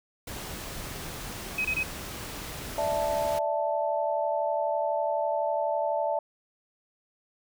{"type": "noise", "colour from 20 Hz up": "pink", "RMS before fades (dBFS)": -38, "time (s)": [0.27, 3.39], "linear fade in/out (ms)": 5}
{"type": "tone bursts", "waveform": "sine", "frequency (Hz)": 2531, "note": "D#7", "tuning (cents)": 29, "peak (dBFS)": -25, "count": 3, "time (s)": [1.58, 1.832], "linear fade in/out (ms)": 5, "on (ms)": 68, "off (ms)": 24}
{"type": "chord", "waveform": "sine", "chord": "D suspended second", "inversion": "none", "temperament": "equal", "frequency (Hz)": [587.3, 659.3, 880], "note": ["D5", "E5", "A5"], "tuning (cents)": [0, 0, 0], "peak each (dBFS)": [-29, -29, -30], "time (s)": [2.78, 6.19], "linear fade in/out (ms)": 2}
{"effects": []}